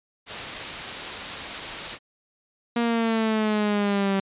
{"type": "noise", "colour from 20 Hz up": "white", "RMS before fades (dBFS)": -31, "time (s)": [0.26, 1.99], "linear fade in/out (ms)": 50}
{"type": "exponential sweep", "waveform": "sawtooth", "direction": "down", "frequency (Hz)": [236.9, 193.6], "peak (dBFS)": -17, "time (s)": [2.76, 4.2], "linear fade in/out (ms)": 5}
{"effects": ["resampled to 8000 Hz"]}